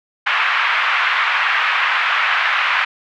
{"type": "band-pass noise", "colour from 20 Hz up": "pink", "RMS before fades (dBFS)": -17, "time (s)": [0.26, 2.85], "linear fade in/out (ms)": 10, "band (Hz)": [1100, 2700], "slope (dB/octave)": 24, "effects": []}